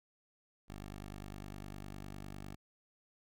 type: tone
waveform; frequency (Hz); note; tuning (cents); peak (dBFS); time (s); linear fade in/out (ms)
10% pulse; 49.9; G1; +32; -37; 0.68-2.56; 20
effects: none